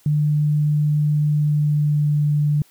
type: tone with pitch glide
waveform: sine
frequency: 149.4 to 147.94 Hz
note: D3 to D3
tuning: +30 to +13 cents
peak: -15 dBFS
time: 0.06-2.62 s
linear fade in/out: 2 ms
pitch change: -17 cents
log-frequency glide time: 1.29-2.24 s
effects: white hiss -55 dBFS RMS until 2.7 s